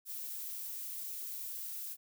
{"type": "noise", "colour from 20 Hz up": "violet", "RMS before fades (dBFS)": -42, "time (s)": [0.05, 1.97], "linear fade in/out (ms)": 50, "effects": []}